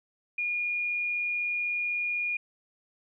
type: tone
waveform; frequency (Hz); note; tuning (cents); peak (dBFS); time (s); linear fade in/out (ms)
sine; 2432; D#7; -40; -27; 0.38-2.37; 5
effects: none